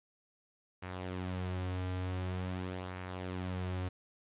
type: tone with flanger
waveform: sawtooth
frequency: 91.8 Hz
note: F#2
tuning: 13 cents flat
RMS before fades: -38 dBFS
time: 0.82-3.89 s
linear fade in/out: 10 ms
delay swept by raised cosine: 0.25 to 5.45 ms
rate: 0.46 Hz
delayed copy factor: -0.5
effects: resampled to 8000 Hz + 10-bit